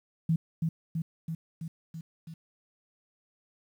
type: tone with echo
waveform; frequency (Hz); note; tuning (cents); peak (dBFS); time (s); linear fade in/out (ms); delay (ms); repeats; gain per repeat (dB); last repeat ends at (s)
sine; 162.8; E3; -21; -22; 0.29-0.36; 5; 330; 6; -3; 2.34
effects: 10-bit